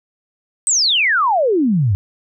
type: exponential sweep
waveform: sine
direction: down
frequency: 8430 to 90.5 Hz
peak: -12 dBFS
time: 0.67-1.95 s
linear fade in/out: 0 ms
effects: none